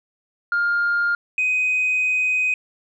sine tone pair in turn, 1407 / 2507 Hz, F6 / D#7, +12 / +12 cents, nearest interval minor seventh, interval 1000 cents, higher second, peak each -16 dBFS, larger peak neither, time 0.52-1.15 / 1.38-2.54 s, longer second, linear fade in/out 2 ms, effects tanh soft clip ceiling -14 dBFS

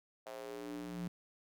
square tone with high-pass filter sweep, 59.2 Hz, A#1, 27 cents sharp, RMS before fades -44 dBFS, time 0.26-1.08 s, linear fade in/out 5 ms, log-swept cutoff 620 to 170 Hz, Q 3.6, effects none

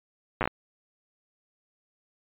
slowing click train, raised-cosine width 0.5 ms, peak -11 dBFS, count 6, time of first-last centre 0.41-0.476 s, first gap 8 ms, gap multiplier 1.25, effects resampled to 8000 Hz

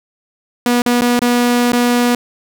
sawtooth tone with dropouts, 242.5 Hz, B3, 31 cents flat, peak -7 dBFS, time 0.66-2.15 s, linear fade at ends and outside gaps 2 ms, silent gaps 0.82-0.861 / 1.01-1.018 / 1.193-1.218 / 1.721-1.731 s, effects none

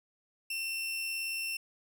sawtooth tone with amplitude modulation, 2700 Hz, E7, 41 cents sharp, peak -29 dBFS, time 0.5-1.57 s, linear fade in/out 5 ms, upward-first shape sine, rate 78.4 Hz, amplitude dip 25%, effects none

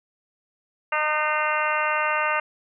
harmonic tone with a mistuned harmonic, 305.2 Hz, D#4, 33 cents flat, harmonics 2 / 3 / 4 / 5 / 6 / 7 / 8 / 9, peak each -29 / -28 / -26 / -28 / -33 / -30 / -35 / -30 dBFS, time 0.92-2.4 s, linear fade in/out 5 ms, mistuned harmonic 7, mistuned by -32 cents, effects none

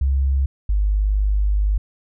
sine tone pair in turn, 67.6 / 50.64 Hz, C#2 / G#1, -43 / -43 cents, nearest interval perfect fourth, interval 500 cents, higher first, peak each -15 dBFS, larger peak neither, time 0.01-0.46 / 0.69-1.78 s, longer second, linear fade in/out 5 ms, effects none

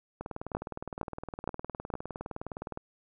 two click trains, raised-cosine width 1 ms, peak -17 / -23 dBFS, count 4 / 51, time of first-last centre 0.55-1.939 / 0.21-2.774 s, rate 2.16 / 19.5 Hz, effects none

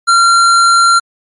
square tone, 1375 Hz, F6, 27 cents flat, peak -6 dBFS, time 0.07-1 s, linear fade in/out 20 ms, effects MP3 48 kbps

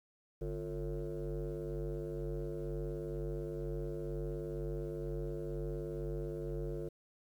sine tone with frequency modulation, 249.3 Hz, B3, 16 cents sharp, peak -35 dBFS, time 0.41-6.89 s, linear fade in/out 10 ms, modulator 99.3 Hz, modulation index 2.6, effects tanh soft clip ceiling -33 dBFS + 11-bit

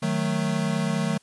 square chord, D# diminished, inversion none, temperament equal, 155.56 / 185 / 220 Hz, D#3 / F#3 / A3, 0 / 0 / 0 cents, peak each -28 dBFS, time 0.02-1.18 s, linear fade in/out 10 ms, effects white hiss -61 dBFS RMS until 1.22 s + resampled to 24000 Hz

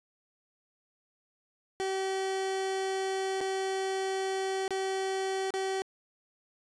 30% pulse tone with dropouts, 383.3 Hz, G4, 39 cents flat, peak -27 dBFS, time 1.8-5.82 s, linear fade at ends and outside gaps 0 ms, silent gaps 3.406-3.412 / 4.679-4.707 / 5.505-5.539 s, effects resampled to 22050 Hz

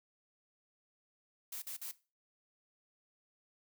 blue noise bursts, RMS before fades -43 dBFS, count 3, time 1.52-1.914 s, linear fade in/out 5 ms, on 100 ms, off 47 ms, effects noise-tail reverb RT60 0.3 s tail -17 dB re dry

